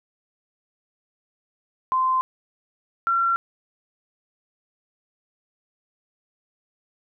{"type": "tone pair in turn", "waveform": "sine", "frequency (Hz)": [1037, 1364], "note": ["C6", "F6"], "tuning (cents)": [-16, -41], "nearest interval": "perfect fourth", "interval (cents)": 475, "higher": "second", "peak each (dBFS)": -18, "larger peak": "neither", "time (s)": [[1.92, 2.21], [3.07, 3.36]], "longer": "neither", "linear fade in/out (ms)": 0, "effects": []}